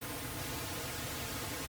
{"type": "noise with comb filter", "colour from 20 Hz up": "pink", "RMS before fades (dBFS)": -39, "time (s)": [0.01, 1.67], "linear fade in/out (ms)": 20, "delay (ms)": 5.2, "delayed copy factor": -0.95, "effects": ["high-pass 80 Hz 12 dB/octave", "Opus 32 kbps"]}